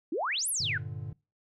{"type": "exponential two-way sweep", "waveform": "sine", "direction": "up then down", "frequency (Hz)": [282.3, 11810, 1412], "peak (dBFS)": -28, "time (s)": [0.12, 0.78], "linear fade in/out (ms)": 5, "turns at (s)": 0.49}
{"type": "chord", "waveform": "triangle", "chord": "G minor", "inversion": "none", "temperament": "equal", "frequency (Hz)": [98, 116.54, 146.83], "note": ["G2", "Bb2", "D3"], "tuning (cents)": [0, 0, 0], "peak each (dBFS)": -38, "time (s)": [0.6, 1.13], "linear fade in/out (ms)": 5}
{"effects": ["noise-tail reverb RT60 0.3 s tail -23 dB re dry"]}